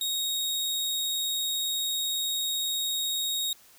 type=tone; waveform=sawtooth; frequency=3758 Hz; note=A#7; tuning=13 cents sharp; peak=-24 dBFS; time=0.01-3.53 s; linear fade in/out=2 ms; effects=white hiss -56 dBFS RMS until 3.78 s